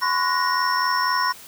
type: tone cluster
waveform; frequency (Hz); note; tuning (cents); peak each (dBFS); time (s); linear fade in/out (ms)
sine; 1013 / 1097 / 1466 / 1872 / 5430; B5 / C#6 / F#6 / A#6 / F8; +44 / -18 / -16 / +7 / -50; -22 / -25 / -27 / -28 / -27; 0.01-1.33; 20
effects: white hiss -43 dBFS RMS until 1.47 s